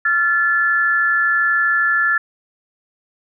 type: tone pair together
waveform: sine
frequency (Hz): 1375 / 1733.7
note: F6 / A6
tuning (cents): -27 / -26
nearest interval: major third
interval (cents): 401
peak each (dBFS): -18 / -15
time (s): 0.05-2.18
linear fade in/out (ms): 5
effects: none